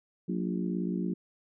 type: harmonic tone with a mistuned harmonic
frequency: 57.4 Hz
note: A#1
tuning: 26 cents flat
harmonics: 3 / 4 / 5 / 6 / 7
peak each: -31 / -36 / -37 / -37 / -44 dBFS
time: 0.28-1.14 s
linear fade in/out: 10 ms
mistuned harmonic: 3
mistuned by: +100 cents
effects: none